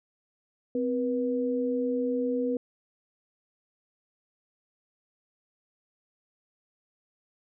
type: tone pair together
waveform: sine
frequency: 257.4 / 485.2 Hz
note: C4 / B4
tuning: -28 / -31 cents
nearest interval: major seventh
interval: 1097 cents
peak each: -28 dBFS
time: 0.75-2.57 s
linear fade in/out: 2 ms
effects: none